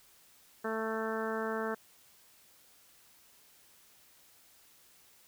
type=harmonic tone; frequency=221.6 Hz; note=A3; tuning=13 cents sharp; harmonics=1 / 2 / 3 / 4 / 5 / 6 / 7 / 8; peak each=-39 / -36 / -41 / -43 / -43 / -42 / -42 / -46 dBFS; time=0.64-1.75 s; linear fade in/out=10 ms; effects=white hiss -62 dBFS RMS until 5.27 s